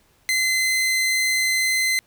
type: tone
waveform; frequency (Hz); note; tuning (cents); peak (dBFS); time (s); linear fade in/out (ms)
sawtooth; 2057; C7; -30; -15; 0.29-1.99; 0
effects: pink hiss -60 dBFS RMS until 2.06 s